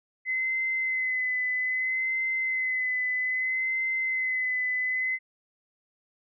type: tone with vibrato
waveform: sine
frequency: 2037 Hz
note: C7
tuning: 47 cents flat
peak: -25 dBFS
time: 0.25-5.19 s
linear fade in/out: 50 ms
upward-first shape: sine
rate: 0.62 Hz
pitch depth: 26 cents each way
effects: none